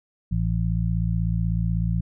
harmonic tone, 56.2 Hz, A1, 37 cents sharp, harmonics 1 / 2 / 3, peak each -25 / -25 / -25 dBFS, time 0.31-2.01 s, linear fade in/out 10 ms, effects none

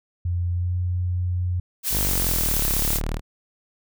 sine tone with pitch glide, 87.7 to 89.54 Hz, F2 to F2, +8 to +44 cents, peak -21 dBFS, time 0.25-1.6 s, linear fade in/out 5 ms, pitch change +36 cents, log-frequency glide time 0.52-0.72 s
blue noise, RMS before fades -24 dBFS, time 1.83-3.01 s, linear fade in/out 50 ms
sawtooth linear two-way sweep, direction down then up, 51.91 to 34.4 to 39.48 Hz, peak -20 dBFS, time 1.9-3.21 s, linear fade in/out 50 ms, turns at 2.66 s
effects none

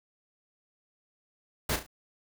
pink noise with echo, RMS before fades -29 dBFS, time 1.69-1.76 s, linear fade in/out 5 ms, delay 35 ms, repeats 3, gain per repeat -8 dB, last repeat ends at 1.865 s, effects none

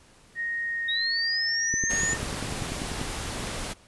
sine tone with pitch glide, 1864.7 to 1823.2 Hz, A#6 to A#6, 0 to -39 cents, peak -27 dBFS, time 0.35-2.18 s, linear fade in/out 50 ms, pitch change -39 cents, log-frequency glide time 0.63-1.8 s
sine linear sweep, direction up, 3729 to 7040 Hz, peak -26 dBFS, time 0.88-2.14 s, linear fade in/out 10 ms
click train, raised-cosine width 3 ms, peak -20 dBFS, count 14, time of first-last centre 1.74-3.015 s, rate 10.2 Hz
pink noise, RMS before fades -33 dBFS, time 1.89-3.74 s, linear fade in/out 20 ms
effects pink hiss -56 dBFS RMS until 3.87 s + resampled to 24000 Hz

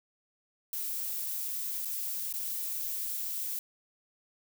violet noise with dropouts, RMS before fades -35 dBFS, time 0.73-3.59 s, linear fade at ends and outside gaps 1 ms, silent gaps 1.849-1.854 / 2.327-2.338 s, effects none

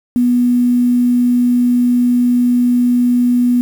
sine tone with quantisation, 244.6 Hz, B3, 16 cents flat, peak -9 dBFS, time 0.16-3.61 s, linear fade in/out 0 ms, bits 6, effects none

